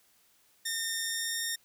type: tone with pitch glide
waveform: 10% pulse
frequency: 1823 to 1834.6 Hz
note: A#6 to A#6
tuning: -39 to -28 cents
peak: -22 dBFS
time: 0.65-1.56 s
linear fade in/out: 10 ms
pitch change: +11 cents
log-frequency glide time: 1.03-1.41 s
effects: white hiss -66 dBFS RMS until 1.64 s